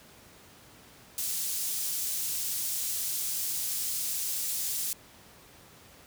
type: high-pass noise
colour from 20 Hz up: pink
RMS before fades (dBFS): -32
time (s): 1.18-4.93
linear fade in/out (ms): 0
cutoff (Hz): 6900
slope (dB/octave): 12
effects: pink hiss -54 dBFS RMS until 6.06 s + high-pass 60 Hz 12 dB/octave